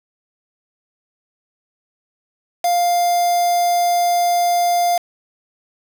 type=tone with quantisation; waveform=triangle; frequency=700 Hz; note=F5; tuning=4 cents sharp; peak=-12 dBFS; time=2.64-4.98 s; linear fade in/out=5 ms; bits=4; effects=none